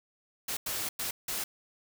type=noise bursts at uneven times; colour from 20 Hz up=white; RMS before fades=-34 dBFS; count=4; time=0.48-0.57 / 0.66-0.89 / 0.99-1.11 / 1.28-1.44 s; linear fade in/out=5 ms; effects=none